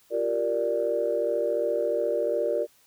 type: chord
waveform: sine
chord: G minor seventh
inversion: third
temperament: equal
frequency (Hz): 349.2 / 392 / 466.2 / 587.3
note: F4 / G4 / Bb4 / D5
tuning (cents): 0 / 0 / 0 / 0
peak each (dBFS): -32 / -32 / -27 / -26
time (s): 0.1-2.67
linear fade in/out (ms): 50
effects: tanh soft clip ceiling -13 dBFS + white hiss -61 dBFS RMS until 2.86 s